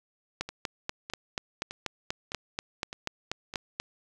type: two click trains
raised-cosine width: 0.2 ms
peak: -21 / -13 dBFS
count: 6 / 15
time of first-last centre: 0.49-3.539 / 0.41-3.8 s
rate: 1.64 / 4.13 Hz
effects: none